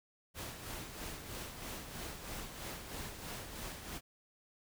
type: noise with tremolo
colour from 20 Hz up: pink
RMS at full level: -43 dBFS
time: 0.34-4.01 s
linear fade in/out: 50 ms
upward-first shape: sine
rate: 3.1 Hz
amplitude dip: 50%
effects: none